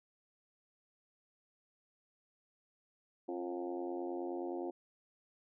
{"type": "harmonic tone with a mistuned harmonic", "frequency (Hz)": 89.6, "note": "F2", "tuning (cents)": 45, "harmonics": [3, 4, 5, 6, 7, 8, 9, 10], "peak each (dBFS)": [-45, -39, -52, -47, -55, -47, -53, -57], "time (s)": [3.28, 4.71], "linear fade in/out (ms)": 10, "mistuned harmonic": 4, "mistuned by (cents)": -48, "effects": []}